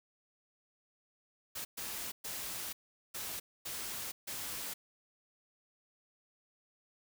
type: noise bursts at uneven times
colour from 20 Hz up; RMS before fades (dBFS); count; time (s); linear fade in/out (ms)
white; -41; 6; 1.55-1.65 / 1.77-2.12 / 2.24-2.73 / 3.14-3.4 / 3.65-4.12 / 4.27-4.74; 10
effects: none